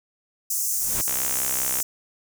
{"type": "high-pass noise", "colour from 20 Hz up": "pink", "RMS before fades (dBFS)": -25, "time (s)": [0.5, 1.83], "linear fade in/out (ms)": 5, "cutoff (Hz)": 6000, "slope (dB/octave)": 48}
{"type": "noise with exponential growth", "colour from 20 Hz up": "pink", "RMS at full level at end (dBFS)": -29, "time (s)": [0.6, 1.01], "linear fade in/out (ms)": 1, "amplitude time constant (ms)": 88}
{"type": "click train", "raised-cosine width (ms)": 0.3, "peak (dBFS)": -15, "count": 48, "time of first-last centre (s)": [1.08, 1.802], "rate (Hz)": 65.1}
{"effects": []}